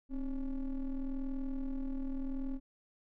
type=ring-modulated tone; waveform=triangle; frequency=143.4 Hz; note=D3; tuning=41 cents flat; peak=-29 dBFS; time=0.09-2.6 s; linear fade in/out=50 ms; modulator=123 Hz; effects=none